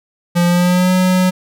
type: tone with pitch glide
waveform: square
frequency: 174.1 to 184.03 Hz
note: F3 to F#3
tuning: -5 to -9 cents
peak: -11 dBFS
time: 0.35-1.31 s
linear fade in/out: 20 ms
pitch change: +96 cents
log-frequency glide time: 0.46-0.92 s
effects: none